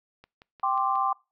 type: click train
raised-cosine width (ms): 0.3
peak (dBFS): -33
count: 5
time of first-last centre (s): 0.24-0.956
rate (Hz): 5.59
type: chord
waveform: sine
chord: G suspended fourth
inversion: none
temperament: equal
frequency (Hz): 784 / 1046.5 / 1174.7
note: G5 / C6 / D6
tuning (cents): 0 / 0 / 0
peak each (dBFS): -27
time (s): 0.63-1.13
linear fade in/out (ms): 5
effects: noise-tail reverb RT60 0.3 s tail -25 dB re dry